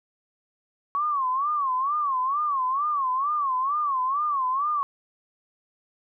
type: tone with vibrato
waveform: sine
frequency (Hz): 1108.7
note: C#6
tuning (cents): 0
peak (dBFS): -22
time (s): 0.95-4.83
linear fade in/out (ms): 0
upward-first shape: sine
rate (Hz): 2.2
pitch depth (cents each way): 160
effects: none